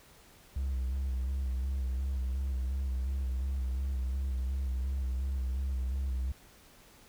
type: tone with vibrato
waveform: triangle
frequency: 65.41 Hz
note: C2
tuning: in tune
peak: -27 dBFS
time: 0.56-6.32 s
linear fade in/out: 5 ms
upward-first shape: square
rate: 2.8 Hz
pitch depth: 45 cents each way
effects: tanh soft clip ceiling -24 dBFS + pink hiss -58 dBFS RMS until 7.08 s